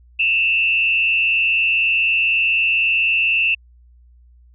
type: tone with frequency modulation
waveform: sine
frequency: 2678 Hz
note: E7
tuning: 27 cents sharp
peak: -14 dBFS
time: 0.19-3.55 s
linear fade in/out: 10 ms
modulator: 124 Hz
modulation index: 0.75
effects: added 60 Hz sine -46 dBFS peak until 4.54 s